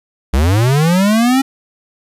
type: linear sweep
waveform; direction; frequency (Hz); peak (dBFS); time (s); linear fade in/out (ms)
square; up; 59.9 to 273; -10; 0.33-1.42; 10
effects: resampled to 32000 Hz + 8-bit